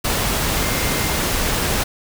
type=tone in noise; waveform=sine; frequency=2106 Hz; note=C7; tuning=11 cents sharp; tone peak=-31 dBFS; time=0.56-1.19 s; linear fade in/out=10 ms; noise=pink; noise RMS=-20 dBFS; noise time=0.04-1.84 s; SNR=-14 dB; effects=none